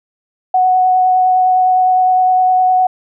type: tone with vibrato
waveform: sine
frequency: 740 Hz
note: F#5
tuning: in tune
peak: -8 dBFS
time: 0.54-2.87 s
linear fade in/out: 5 ms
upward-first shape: sine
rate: 9.8 Hz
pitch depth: 10 cents each way
effects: none